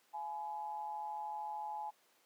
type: tone with amplitude modulation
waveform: sine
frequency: 846 Hz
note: G#5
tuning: 32 cents sharp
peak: -36 dBFS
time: 0.13-1.91 s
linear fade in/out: 20 ms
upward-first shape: sine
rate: 153 Hz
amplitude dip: 65%
effects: pink hiss -70 dBFS RMS until 2.25 s + high-pass 400 Hz 12 dB/octave

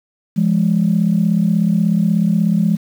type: tone pair together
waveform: sine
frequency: 171.2 / 207.7 Hz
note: F3 / G#3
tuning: -34 / 0 cents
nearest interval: minor third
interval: 334 cents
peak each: -14 dBFS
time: 0.36-2.77 s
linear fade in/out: 20 ms
effects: tanh soft clip ceiling -5 dBFS + 7-bit

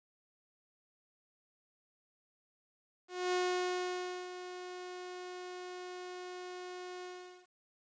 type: tone with ADSR envelope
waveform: sawtooth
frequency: 362.2 Hz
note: F#4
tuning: 37 cents flat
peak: -26 dBFS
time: 3.08-7.48 s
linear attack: 250 ms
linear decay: 950 ms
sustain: -13 dB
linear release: 440 ms
effects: resampled to 16000 Hz + 11-bit

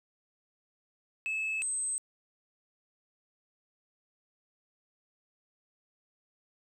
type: tone pair in turn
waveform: sine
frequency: 2600 / 8233 Hz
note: E7 / C9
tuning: -24 / -29 cents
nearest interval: octave + minor sixth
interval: 1995 cents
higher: second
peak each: -28 dBFS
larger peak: neither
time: 1.26-1.62 / 1.62-1.98 s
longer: neither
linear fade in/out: 0 ms
effects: tanh soft clip ceiling -29 dBFS + 11-bit

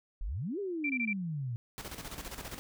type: exponential two-way sweep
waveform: sine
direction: up then down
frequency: 34.63 to 417.4 to 113.2 Hz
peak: -33 dBFS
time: 0.21-1.56 s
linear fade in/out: 0 ms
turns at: 0.59 s
type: tone bursts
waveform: sine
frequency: 2349 Hz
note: D7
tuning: in tune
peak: -30 dBFS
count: 4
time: 0.84-1.131 s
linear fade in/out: 5 ms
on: 57 ms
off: 21 ms
type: noise with tremolo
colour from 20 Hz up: pink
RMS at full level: -41 dBFS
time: 1.78-2.59 s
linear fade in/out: 0 ms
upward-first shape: square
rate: 15 Hz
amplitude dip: 60%
effects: none

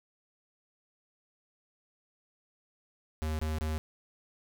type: tone bursts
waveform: square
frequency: 78 Hz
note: D#2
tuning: 5 cents sharp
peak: -31 dBFS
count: 3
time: 3.22-3.78 s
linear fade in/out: 0 ms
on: 170 ms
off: 25 ms
effects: none

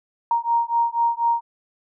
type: beating tone pair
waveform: sine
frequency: 932.3 / 936.4 Hz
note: A#5 / A#5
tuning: 0 / +8 cents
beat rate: 4.1 Hz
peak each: -21 dBFS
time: 0.31-1.41 s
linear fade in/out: 2 ms
effects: none

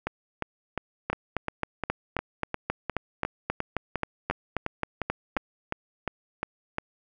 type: two click trains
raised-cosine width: 0.5 ms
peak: -11 / -13 dBFS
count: 17 / 20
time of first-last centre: 1.1-5.367 / 0.07-6.784 s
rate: 3.75 / 2.83 Hz
effects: none

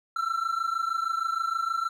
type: tone pair together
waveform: triangle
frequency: 1330 / 1356.4 Hz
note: E6 / E6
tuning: +15 / +49 cents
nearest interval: unison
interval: 34 cents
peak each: -27 dBFS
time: 0.16-1.89 s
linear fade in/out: 5 ms
effects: none

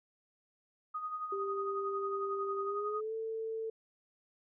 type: tone with tremolo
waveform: sine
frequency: 1244.5 Hz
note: D#6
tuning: in tune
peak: -34 dBFS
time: 0.94-3.01 s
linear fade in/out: 10 ms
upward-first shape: sine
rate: 11 Hz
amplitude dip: 55%
type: tone with pitch glide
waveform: sine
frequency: 394.9 to 445.8 Hz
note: G4 to A4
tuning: +13 to +23 cents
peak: -35 dBFS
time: 1.32-3.7 s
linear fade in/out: 5 ms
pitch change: +210 cents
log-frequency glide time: 2.64-3.14 s
effects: none

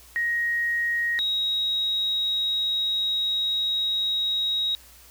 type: tone pair in turn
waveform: sine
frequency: 1881 / 3799 Hz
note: A#6 / A#7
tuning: +15 / +32 cents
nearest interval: octave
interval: 1217 cents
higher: second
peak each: -22 dBFS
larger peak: neither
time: 0.16-1.19 / 1.19-4.75 s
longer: second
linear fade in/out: 0 ms
effects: added 60 Hz sine -54 dBFS peak until 5.1 s + white hiss -51 dBFS RMS until 5.1 s

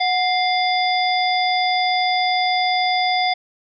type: harmonic tone with a mistuned harmonic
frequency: 698.5 Hz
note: F5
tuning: in tune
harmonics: 1 / 3 / 5 / 7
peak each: -18 / -23 / -25 / -26 dBFS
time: 0-3.34 s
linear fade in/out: 10 ms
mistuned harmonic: 1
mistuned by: +88 cents
effects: none

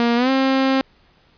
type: tone with pitch glide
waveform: sawtooth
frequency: 236 to 266.4 Hz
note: A#3 to C4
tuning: +22 to +31 cents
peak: -11 dBFS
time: 0-0.81 s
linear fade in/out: 0 ms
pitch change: +209 cents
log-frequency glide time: 0.16-0.3 s
effects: pink hiss -56 dBFS RMS until 1.37 s + resampled to 11025 Hz

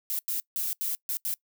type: noise bursts at uneven times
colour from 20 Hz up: violet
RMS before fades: -30 dBFS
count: 6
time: 0.1-0.19 / 0.28-0.4 / 0.56-0.73 / 0.81-0.95 / 1.09-1.17 / 1.25-1.34 s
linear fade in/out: 0 ms
effects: noise-tail reverb RT60 0.1 s tail -23 dB re dry

